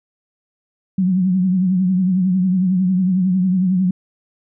sine tone with vibrato, 185 Hz, F#3, in tune, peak -13 dBFS, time 0.98-3.91 s, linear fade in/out 5 ms, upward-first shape triangle, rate 11 Hz, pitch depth 83 cents each way, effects none

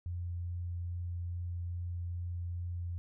sine tone with vibrato, 87.31 Hz, F2, in tune, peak -35 dBFS, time 0.06-2.98 s, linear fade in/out 0 ms, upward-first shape triangle, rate 2.4 Hz, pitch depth 9 cents each way, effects none

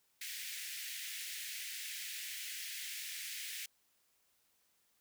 pink high-pass noise, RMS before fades -44 dBFS, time 0.21-3.66 s, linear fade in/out 5 ms, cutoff 1800 Hz, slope 48 dB/octave, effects white hiss -75 dBFS RMS until 5 s

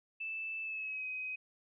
sine tone with pitch glide, 2637 to 2521 Hz, E7 to D#7, 0 to +22 cents, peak -37 dBFS, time 0.2-1.36 s, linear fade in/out 10 ms, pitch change -78 cents, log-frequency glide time 0.62-1.06 s, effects none

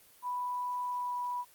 sine tone with pitch glide, 987.8 to 981 Hz, B5 to B5, 0 to -12 cents, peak -32 dBFS, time 0.22-1.45 s, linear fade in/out 50 ms, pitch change -12 cents, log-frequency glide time 0.86-1.19 s, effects white hiss -60 dBFS RMS until 1.54 s + Opus 24 kbps

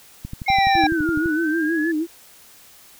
click train, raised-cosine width 5 ms, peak -18 dBFS, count 13, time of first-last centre 0.25-1.258 s, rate 11.9 Hz
sine exponential two-way sweep, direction down then up, 2183 to 1396.9 to 1736 Hz, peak -24 dBFS, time 0.46-1.92 s, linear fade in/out 10 ms, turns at 1.09 s
harmonic tone, 784 Hz, G5, in tune, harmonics 1 / 3 / 5 / 7, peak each -15 / -24 / -26 / -33 dBFS, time 0.48-0.87 s, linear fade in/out 5 ms
sine tone with vibrato, 319.4 Hz, D#4, 45 cents sharp, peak -19 dBFS, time 0.74-2.07 s, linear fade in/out 50 ms, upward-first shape sine, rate 6.3 Hz, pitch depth 95 cents each way
effects white hiss -48 dBFS RMS until 2.99 s

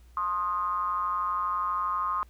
triangle ring-modulated tone, 93.8 Hz, F#2, 24 cents sharp, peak -21 dBFS, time 0.17-2.23 s, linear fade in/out 0 ms, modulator 1150 Hz, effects added 60 Hz sine -51 dBFS peak until 2.29 s + pink hiss -65 dBFS RMS until 2.29 s

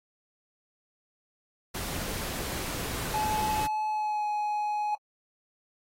pink noise, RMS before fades -35 dBFS, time 1.74-3.67 s, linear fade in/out 10 ms
triangle tone with pitch glide, 858 to 839.4 Hz, A5 to G#5, -44 to +18 cents, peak -25 dBFS, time 3.14-4.95 s, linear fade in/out 2 ms, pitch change -38 cents, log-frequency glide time 3.88-4.27 s
effects AAC 48 kbps

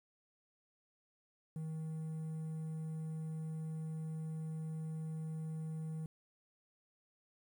triangle tone with quantisation, 158.6 Hz, D#3, 33 cents sharp, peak -37 dBFS, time 1.56-6.06 s, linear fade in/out 2 ms, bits 11, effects none

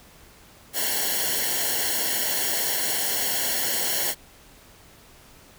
white noise with comb filter, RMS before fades -25 dBFS, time 0.73-4.15 s, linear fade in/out 50 ms, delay 0.81 ms, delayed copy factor -0.85, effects pink hiss -51 dBFS RMS until 5.58 s

